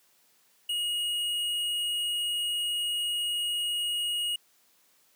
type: tone with hard clipping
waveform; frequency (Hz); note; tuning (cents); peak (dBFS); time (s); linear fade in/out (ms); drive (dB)
sine; 2881; F#7; -47; -29; 0.69-4.36; 5; 10
effects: white hiss -65 dBFS RMS until 5.15 s + high-pass 150 Hz 12 dB/octave